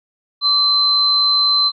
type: tone pair together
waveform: sine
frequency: 1159 / 4076 Hz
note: D6 / C8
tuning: -23 / -46 cents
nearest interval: octave + minor seventh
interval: 2177 cents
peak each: -22 / -12 dBFS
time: 0.41-1.72 s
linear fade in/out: 50 ms
effects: none